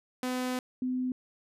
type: tone pair in turn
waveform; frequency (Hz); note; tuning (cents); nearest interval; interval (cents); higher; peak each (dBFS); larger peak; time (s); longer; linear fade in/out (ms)
sawtooth / sine; 252.8 / 254; B3 / B3; +41 / +49; unison; 8; second; -26 / -28; first; 0.23-0.59 / 0.82-1.12; first; 2
effects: resampled to 32000 Hz